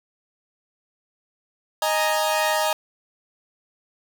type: chord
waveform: sawtooth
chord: D# suspended fourth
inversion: none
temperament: equal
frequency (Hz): 622.3 / 830.6 / 932.3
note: D#5 / G#5 / A#5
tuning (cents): 0 / 0 / 0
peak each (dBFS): -19 / -22 / -21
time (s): 1.82-2.73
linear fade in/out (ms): 2
effects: none